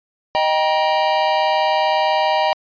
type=chord; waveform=square; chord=Eb major; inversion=none; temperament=equal with one note detuned; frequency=622.3 / 784 / 951.4 Hz; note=Eb5 / G5 / Bb5; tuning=0 / 0 / +35 cents; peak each=-20 dBFS; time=0.35-2.53 s; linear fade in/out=0 ms; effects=resampled to 11025 Hz